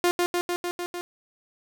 sawtooth tone with echo, 352 Hz, F4, 14 cents sharp, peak -15 dBFS, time 0.04-0.11 s, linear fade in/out 0 ms, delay 150 ms, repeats 6, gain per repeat -2 dB, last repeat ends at 1.01 s, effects none

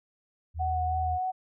sine tone, 80.7 Hz, E2, 36 cents flat, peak -30 dBFS, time 0.54-1.19 s, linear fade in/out 50 ms
sine tone with vibrato, 740 Hz, F#5, in tune, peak -27 dBFS, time 0.59-1.32 s, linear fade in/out 20 ms, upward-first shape sine, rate 3.2 Hz, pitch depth 18 cents each way
effects none

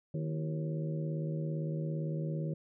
harmonic tone with a mistuned harmonic, 77.78 Hz, D#2, in tune, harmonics 2 / 3 / 4 / 5 / 6 / 7, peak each -33 / -46 / -44 / -46 / -48 / -45 dBFS, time 0.14-2.54 s, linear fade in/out 5 ms, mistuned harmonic 4, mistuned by +110 cents, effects none

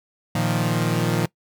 sawtooth chord, Bb suspended fourth, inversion none, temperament equal, 116.54 / 155.56 / 174.61 Hz, Bb2 / Eb3 / F3, 0 / 0 / 0 cents, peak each -20 dBFS, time 0.35-1.26 s, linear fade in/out 5 ms, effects noise-tail reverb RT60 0.1 s tail -21 dB re dry

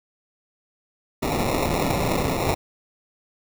white noise with sample-and-hold, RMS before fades -23 dBFS, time 1.22-2.55 s, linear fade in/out 10 ms, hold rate 1575 Hz, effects none

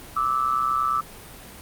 sine tone pair together, 1174.7 / 1303.6 Hz, D6 / E6, 0 / -20 cents, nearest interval major second, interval 180 cents, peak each -23 dBFS, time 0.16-1.01 s, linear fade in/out 10 ms, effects pink hiss -42 dBFS RMS until 1.61 s + Opus 32 kbps

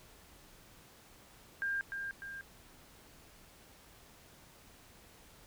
sine tone with echo, 1600 Hz, G6, 35 cents sharp, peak -32 dBFS, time 1.62-1.81 s, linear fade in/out 0 ms, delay 300 ms, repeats 2, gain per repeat -5 dB, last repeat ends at 2.41 s, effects pink hiss -59 dBFS RMS until 5.46 s

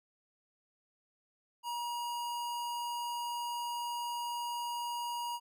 square tone, 954 Hz, A#5, 40 cents sharp, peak -36 dBFS, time 1.63-5.4 s, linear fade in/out 50 ms, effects none

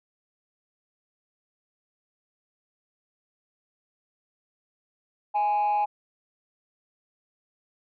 sine tone with frequency modulation, 830.6 Hz, G#5, in tune, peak -19 dBFS, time 5.34-5.86 s, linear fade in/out 20 ms, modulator 186 Hz, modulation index 0.25, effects tanh soft clip ceiling -20 dBFS

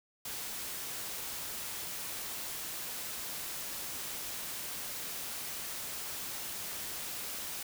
white noise, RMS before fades -40 dBFS, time 0.25-7.63 s, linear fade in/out 5 ms, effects none

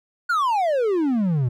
triangle exponential sweep, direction down, 1480 to 116.2 Hz, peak -16 dBFS, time 0.29-1.49 s, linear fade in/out 10 ms, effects none

